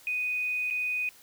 sine tone with dropouts, 2489 Hz, D#7, in tune, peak -27 dBFS, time 0.07-1.09 s, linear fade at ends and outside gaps 1 ms, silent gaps 0.702-0.708 s, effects white hiss -55 dBFS RMS until 1.22 s

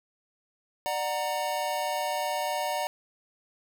square chord, D augmented, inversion none, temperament equal with one note detuned, 596.6 / 740 / 932.3 Hz, D5 / F#5 / A#5, +27 / 0 / 0 cents, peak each -33 dBFS, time 0.86-2.87 s, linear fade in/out 0 ms, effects none

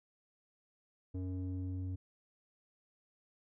square tone with low-pass filter sweep, 92.5 Hz, F#2, in tune, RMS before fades -39 dBFS, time 1.14-1.96 s, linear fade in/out 10 ms, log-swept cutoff 360 to 210 Hz, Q 1.9, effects none

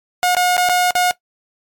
sawtooth tone with dropouts, 720 Hz, F#5, 47 cents flat, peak -9 dBFS, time 0.23-1.11 s, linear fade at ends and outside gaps 0 ms, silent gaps 0.349-0.367 / 0.568-0.579 / 0.689-0.695 / 0.908-0.953 s, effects noise-tail reverb RT60 0.1 s tail -18 dB re dry + MP3 96 kbps

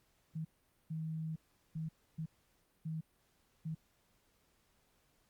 sine tone bursts at uneven times, 159.2 Hz, D#3, 40 cents sharp, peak -37 dBFS, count 6, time 0.35-0.45 / 0.9-1.36 / 1.75-1.89 / 2.18-2.26 / 2.85-3.01 / 3.65-3.75 s, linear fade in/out 10 ms, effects pink hiss -74 dBFS RMS until 5.29 s + Opus 48 kbps

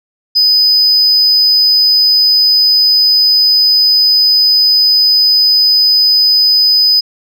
sine tone, 5000 Hz, D#8, 8 cents sharp, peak -3 dBFS, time 0.35-7.01 s, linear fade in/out 20 ms, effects tanh soft clip ceiling -5 dBFS

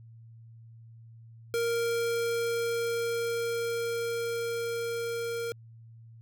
square tone with level ramp, 466.2 Hz, A#4, in tune, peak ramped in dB -27 to -32 dBFS, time 1.54-5.52 s, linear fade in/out 0 ms, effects added 114 Hz sine -48 dBFS peak until 6.21 s

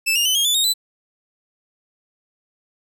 sawtooth tone with pitch steps, 2637 / 2826 / 3029 / 3247 / 3480 / 3729 / 3997 Hz, E7 / F7 / F#7 / G#7 / A7 / A#7 / B7, 0 / +20 / +40 / -40 / -20 / 0 / +20 cents, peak -13 dBFS, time 0.06-0.739 s, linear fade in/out 20 ms, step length 97 ms, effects none

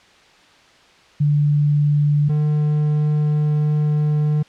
sine / triangle tone pair in turn, 146.83 / 150.26 Hz, D3 / D3, 0 / +40 cents, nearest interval unison, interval 40 cents, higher second, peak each -13 dBFS, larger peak neither, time 1.2-2.29 / 2.29-4.43 s, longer second, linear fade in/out 10 ms, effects white hiss -50 dBFS RMS until 4.48 s + low-pass 4000 Hz 12 dB/octave

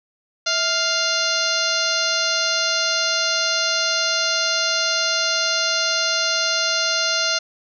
harmonic tone with a mistuned harmonic, 699 Hz, F5, 1 cent sharp, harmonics 1 / 2 / 3 / 4 / 5 / 6 / 7 / 8 / 9, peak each -28 / -24 / -31 / -27 / -29 / -24 / -27 / -29 / -29 dBFS, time 0.46-7.39 s, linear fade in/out 10 ms, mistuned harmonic 1, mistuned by -120 cents, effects none

